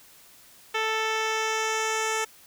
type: tone with low-pass filter sweep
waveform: 10% pulse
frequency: 440.6 Hz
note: A4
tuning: 2 cents sharp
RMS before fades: -27 dBFS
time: 0.74-2.25 s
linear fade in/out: 10 ms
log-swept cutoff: 3900 to 8400 Hz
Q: 1.6
effects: white hiss -53 dBFS RMS until 2.46 s